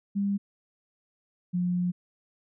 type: tone pair in turn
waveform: sine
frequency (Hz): 200 / 178.18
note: G3 / F3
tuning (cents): +35 / +35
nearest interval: major second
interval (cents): 200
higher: first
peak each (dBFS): -24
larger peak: neither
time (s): 0.15-0.38 / 1.53-1.92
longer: second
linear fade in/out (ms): 20
effects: none